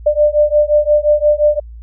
sine beating tone pair, 593 / 598.7 Hz, D5 / D5, +17 / +33 cents, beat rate 5.7 Hz, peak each -12 dBFS, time 0.06-1.6 s, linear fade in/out 10 ms, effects added 57 Hz sine -30 dBFS peak until 1.82 s

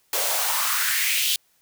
white noise with high-pass filter sweep, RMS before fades -23 dBFS, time 0.13-1.36 s, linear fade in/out 2 ms, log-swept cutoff 480 to 3400 Hz, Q 3.3, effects white hiss -64 dBFS RMS until 1.61 s

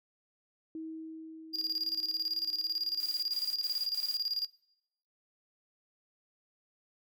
sine tone with exponential decay, 320 Hz, D#4, 49 cents sharp, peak -37 dBFS, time 0.75-4.02 s, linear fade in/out 2 ms, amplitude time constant 710 ms
triangle tone with tremolo, 4818 Hz, D8, 43 cents sharp, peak -28 dBFS, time 1.53-4.47 s, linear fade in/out 20 ms, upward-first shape square, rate 18 Hz, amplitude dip 70%
blue noise bursts, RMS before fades -47 dBFS, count 4, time 3-4.172 s, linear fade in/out 2 ms, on 230 ms, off 84 ms
effects noise-tail reverb RT60 0.9 s tail -25 dB re dry

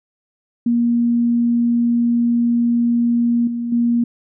sine tone with level steps, 236.7 Hz, A#3, 27 cents sharp, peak -13 / -20 / -13 dBFS, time 0.66-4.04 s, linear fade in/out 5 ms, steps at 3.47 / 3.72 s, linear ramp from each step 5 ms, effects none

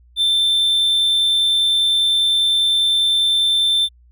triangle tone, 3555 Hz, A7, 17 cents sharp, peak -12 dBFS, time 0.16-3.89 s, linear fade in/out 50 ms, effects added 60 Hz sine -47 dBFS peak until 4.11 s

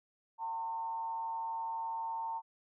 sine tone with frequency modulation, 908 Hz, A#5, 46 cents flat, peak -35 dBFS, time 0.38-2.42 s, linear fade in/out 50 ms, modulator 157 Hz, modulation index 0.36, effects none

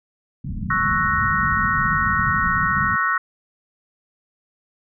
white low-pass noise, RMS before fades -27 dBFS, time 0.44-2.96 s, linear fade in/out 5 ms, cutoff 220 Hz, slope 48 dB/octave
sine chord, F# dominant seventh, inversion second, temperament equal, 1108.7 / 1318.5 / 1480 / 1864.7 Hz, C#6 / E6 / F#6 / A#6, 0 / 0 / 0 / 0 cents, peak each -23 dBFS, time 0.7-3.18 s, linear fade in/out 5 ms
effects none

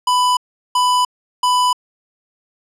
square tone bursts, 995 Hz, B5, 13 cents sharp, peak -13 dBFS, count 3, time 0.07-1.73 s, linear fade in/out 5 ms, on 300 ms, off 380 ms, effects low-pass 10000 Hz 12 dB/octave

